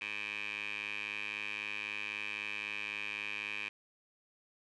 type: tone with band-pass filter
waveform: 15% pulse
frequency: 103.83 Hz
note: G#2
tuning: in tune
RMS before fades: -40 dBFS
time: 0.01-3.69 s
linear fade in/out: 5 ms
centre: 2500 Hz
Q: 7.6
effects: resampled to 22050 Hz + 11-bit